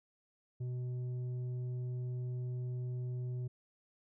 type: tone with tanh clipping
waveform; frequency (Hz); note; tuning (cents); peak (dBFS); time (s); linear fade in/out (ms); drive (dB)
sine; 124.6; B2; +16; -37; 0.6-3.48; 10; 6
effects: none